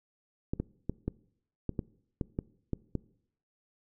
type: clicks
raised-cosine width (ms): 3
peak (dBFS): -18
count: 10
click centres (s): 0.535 / 0.6 / 0.896 / 1.08 / 1.693 / 1.792 / 2.212 / 2.389 / 2.733 / 2.953
effects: noise-tail reverb RT60 0.7 s tail -22 dB re dry